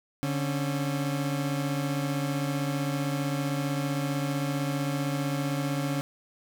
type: tone pair together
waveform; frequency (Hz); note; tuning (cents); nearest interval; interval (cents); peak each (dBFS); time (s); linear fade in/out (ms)
30% pulse; 144.3 / 273.1; D3 / C#4; -30 / -26; major seventh; 1104; -26 / -29; 0.23-6.01; 0
effects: none